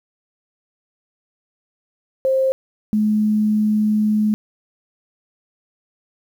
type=tone pair in turn; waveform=sine; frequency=529 / 212.9 Hz; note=C5 / G#3; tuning=+19 / +43 cents; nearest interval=octave + major third; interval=1576 cents; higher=first; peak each=-14 dBFS; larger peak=neither; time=2.25-2.52 / 2.93-4.34 s; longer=second; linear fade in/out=0 ms; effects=8-bit